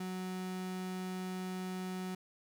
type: tone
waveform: 35% pulse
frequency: 185 Hz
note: F#3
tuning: in tune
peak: -36 dBFS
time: 0-2.15 s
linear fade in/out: 5 ms
effects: none